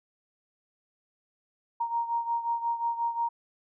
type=beating tone pair; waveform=sine; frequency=932.3 / 937.9 Hz; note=A#5 / A#5; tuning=0 / +10 cents; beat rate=5.6 Hz; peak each=-28 / -33 dBFS; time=1.8-3.29 s; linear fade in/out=10 ms; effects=none